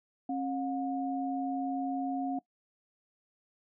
sine tone pair together, 270 / 719.3 Hz, C#4 / F#5, -45 / -49 cents, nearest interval octave + perfect fourth, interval 1696 cents, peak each -32 / -35 dBFS, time 0.29-2.39 s, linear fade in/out 5 ms, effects noise-tail reverb RT60 0.1 s tail -20 dB re dry

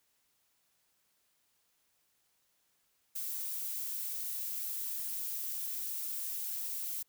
violet noise, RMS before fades -38 dBFS, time 3.15-7.03 s, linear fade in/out 10 ms, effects white hiss -75 dBFS RMS until 7.08 s

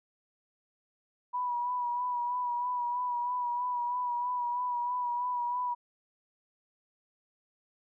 sine tone with vibrato, 977 Hz, B5, 19 cents flat, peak -29 dBFS, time 1.33-5.75 s, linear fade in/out 20 ms, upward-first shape sine, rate 3.1 Hz, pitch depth 32 cents each way, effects none

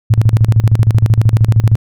sine tone with tremolo, 110.5 Hz, A2, 8 cents sharp, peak -4 dBFS, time 0.1-1.76 s, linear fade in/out 10 ms, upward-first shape square, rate 13 Hz, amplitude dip 80%, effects none

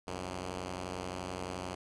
5% pulse tone pair together, 65.7 / 91.53 Hz, C2 / F#2, +8 / -18 cents, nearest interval tritone, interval 574 cents, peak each -34 / -27 dBFS, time 0.07-1.75 s, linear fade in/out 5 ms, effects resampled to 22050 Hz + 11-bit

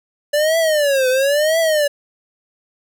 square tone with vibrato, 580 Hz, D5, 22 cents flat, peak -14 dBFS, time 0.33-1.88 s, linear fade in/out 10 ms, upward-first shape triangle, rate 0.99 Hz, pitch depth 240 cents each way, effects none

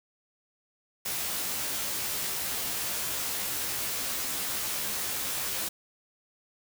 white noise with comb filter, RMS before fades -32 dBFS, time 1.05-5.69 s, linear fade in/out 10 ms, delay 15 ms, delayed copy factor +0.85, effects none

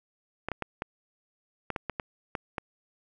clicks, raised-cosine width 0.5 ms, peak -16 dBFS, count 10, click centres 0.486 / 0.517 / 0.623 / 0.821 / 1.703 / 1.762 / 1.897 / 1.998 / 2.352 / 2.582 s, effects none

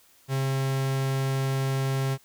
45% pulse tone, 134.4 Hz, C3, 47 cents sharp, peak -24 dBFS, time 0.28-2.18 s, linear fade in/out 50 ms, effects white hiss -59 dBFS RMS until 2.24 s

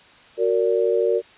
sine chord, Gb augmented, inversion none, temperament just, 370 / 462.5 / 578.1 Hz, Gb4 / Bb4 / D5, 0 / -14 / -27 cents, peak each -22 / -19 / -24 dBFS, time 0.37-1.22 s, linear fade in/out 50 ms, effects white hiss -49 dBFS RMS until 1.37 s + resampled to 8000 Hz

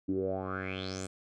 10% pulse tone with low-pass filter sweep, 94.4 Hz, F#2, 35 cents sharp, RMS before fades -35 dBFS, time 0.08-1.07 s, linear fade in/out 10 ms, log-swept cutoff 270 to 8600 Hz, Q 6.5, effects none

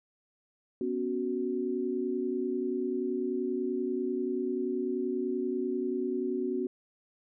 sine chord, B suspended second, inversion none, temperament equal, 246.9 / 277.2 / 370 Hz, B3 / C#4 / F#4, 0 / 0 / 0 cents, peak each -34 / -35 / -31 dBFS, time 0.81-6.67 s, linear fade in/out 2 ms, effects none

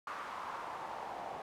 pink noise with band-pass filter sweep, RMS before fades -43 dBFS, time 0.07-1.42 s, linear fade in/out 2 ms, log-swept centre 1200 to 720 Hz, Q 3.1, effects none

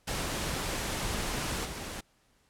pink noise with level steps, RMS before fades -33 / -39 dBFS, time 0.07-2.01 s, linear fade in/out 10 ms, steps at 1.64 s, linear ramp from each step 20 ms, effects pink hiss -68 dBFS RMS until 2.49 s + low-pass 11000 Hz 12 dB/octave

